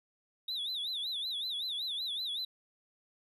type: tone with vibrato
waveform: triangle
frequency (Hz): 3691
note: A#7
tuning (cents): -18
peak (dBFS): -32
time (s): 0.48-2.45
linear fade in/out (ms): 5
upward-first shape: sine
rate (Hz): 5.3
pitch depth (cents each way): 170
effects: tanh soft clip ceiling -28 dBFS + resampled to 32000 Hz